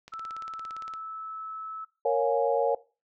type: click train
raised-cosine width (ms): 0.2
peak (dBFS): -28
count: 16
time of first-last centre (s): 0.08-0.937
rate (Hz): 17.5
type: tone with pitch glide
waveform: sine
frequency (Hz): 1318.5 to 1303.4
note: E6 to E6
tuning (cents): 0 to -20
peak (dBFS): -35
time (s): 0.12-1.85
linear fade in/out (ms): 10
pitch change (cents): -20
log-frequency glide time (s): 0.22-1.49
type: chord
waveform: sine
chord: Bb minor seventh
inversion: none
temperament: equal with one note detuned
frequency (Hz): 466.2 / 554.4 / 709.8 / 830.6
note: Bb4 / Db5 / F5 / Ab5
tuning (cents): 0 / 0 / +28 / 0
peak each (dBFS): -26 / -26 / -31 / -30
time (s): 2.05-2.75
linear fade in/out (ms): 5
effects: noise-tail reverb RT60 0.3 s tail -19 dB re dry